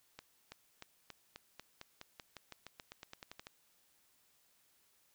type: accelerating click train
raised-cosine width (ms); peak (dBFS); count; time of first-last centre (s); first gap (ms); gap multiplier
0.2; -30; 20; 0.19-3.469; 330; 0.92
effects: white hiss -72 dBFS RMS until 5.14 s